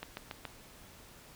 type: click train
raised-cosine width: 0.3 ms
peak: -23 dBFS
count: 4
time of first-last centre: 0.03-0.453 s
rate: 7.1 Hz
effects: pink hiss -55 dBFS RMS until 1.35 s